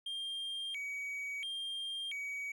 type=tone with vibrato; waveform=triangle; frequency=2690 Hz; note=E7; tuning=34 cents sharp; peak=-36 dBFS; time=0.06-2.52 s; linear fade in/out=5 ms; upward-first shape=square; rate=0.73 Hz; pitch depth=300 cents each way; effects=none